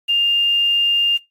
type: tone with quantisation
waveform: sine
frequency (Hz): 2806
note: F7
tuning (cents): +8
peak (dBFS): -13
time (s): 0.08-1.18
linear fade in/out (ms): 20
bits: 7
effects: noise-tail reverb RT60 0.2 s tail -21 dB re dry + AAC 48 kbps